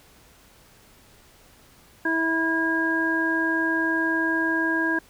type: harmonic tone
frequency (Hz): 325.7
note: E4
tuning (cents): -21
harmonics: 1 / 2 / 3 / 5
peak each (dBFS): -25 / -34 / -31 / -23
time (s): 2.05-4.99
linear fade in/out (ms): 5
effects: pink hiss -54 dBFS RMS until 5.09 s